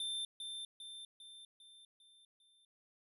square tone with echo, 3569 Hz, A7, 24 cents sharp, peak -38 dBFS, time 0-0.25 s, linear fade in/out 2 ms, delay 400 ms, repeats 6, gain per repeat -5 dB, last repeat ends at 2.65 s, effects resampled to 32000 Hz

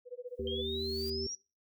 sine tone with tremolo, 493.9 Hz, B4, in tune, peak -37 dBFS, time 0.05-0.66 s, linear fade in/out 50 ms, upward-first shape sine, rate 15 Hz, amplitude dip 100%
blue noise with exponential growth, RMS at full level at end -48 dBFS, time 0.27-1.1 s, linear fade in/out 2 ms, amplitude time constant 180 ms
harmonic tone, 77.8 Hz, D#2, in tune, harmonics 1 / 3 / 5, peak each -41 / -42 / -36 dBFS, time 0.39-1.27 s, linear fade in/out 5 ms
sine exponential sweep, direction up, 3136 to 5790 Hz, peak -37 dBFS, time 0.47-1.35 s, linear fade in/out 2 ms
effects noise-tail reverb RT60 0.3 s tail -22 dB re dry

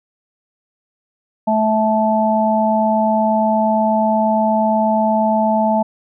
harmonic tone, 217.9 Hz, A3, 17 cents flat, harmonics 1 / 3 / 4, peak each -17 / -17 / -17 dBFS, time 1.47-5.83 s, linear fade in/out 10 ms, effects none

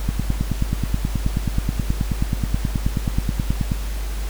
click train, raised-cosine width 5 ms, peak -7 dBFS, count 35, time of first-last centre 0.09-3.719 s, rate 9.37 Hz, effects added 50 Hz sine -23 dBFS peak until 4.29 s + pink hiss -36 dBFS RMS until 4.29 s

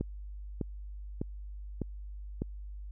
click train, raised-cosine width 3 ms, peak -19 dBFS, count 5, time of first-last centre 0.01-2.42 s, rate 1.66 Hz, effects added 50 Hz sine -40 dBFS peak until 2.91 s

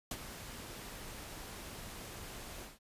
pink noise with ADSR envelope, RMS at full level -37 dBFS, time 0.11-2.79 s, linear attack 3 ms, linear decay 44 ms, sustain -10 dB, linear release 170 ms, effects resampled to 32000 Hz

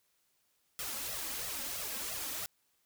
white noise with flanger, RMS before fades -39 dBFS, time 0.79-2.46 s, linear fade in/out 0 ms, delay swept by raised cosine 1.5 to 3.8 ms, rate 3 Hz, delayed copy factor +0.8, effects white hiss -75 dBFS RMS until 2.85 s

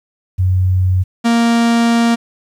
sine / 45% pulse tone pair in turn, 92.5 / 233.1 Hz, F#2 / A#3, 0 / 0 cents, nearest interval octave + major third, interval 1600 cents, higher second, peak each -10 dBFS, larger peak neither, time 0.38-1.04 / 1.24-2.16 s, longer second, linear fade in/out 20 ms, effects low-pass 8000 Hz 12 dB/octave + 8-bit

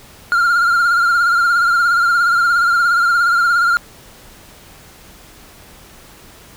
triangle tone with vibrato, 1396.9 Hz, F6, in tune, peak -9 dBFS, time 0.32-3.77 s, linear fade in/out 0 ms, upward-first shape triangle, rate 17 Hz, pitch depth 61 cents each way, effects pink hiss -42 dBFS RMS until 6.56 s

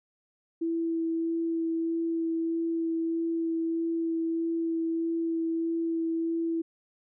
sine tone with vibrato, 329.9 Hz, E4, 1 cent sharp, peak -26 dBFS, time 0.61-6.62 s, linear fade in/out 10 ms, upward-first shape sine, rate 1.6 Hz, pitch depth 10 cents each way, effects none

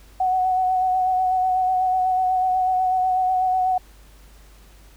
sine tone with vibrato, 743 Hz, F#5, 7 cents sharp, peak -17 dBFS, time 0.2-3.78 s, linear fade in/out 5 ms, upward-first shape sine, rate 8.1 Hz, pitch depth 22 cents each way, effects added 50 Hz sine -46 dBFS peak until 4.96 s + pink hiss -53 dBFS RMS until 4.96 s

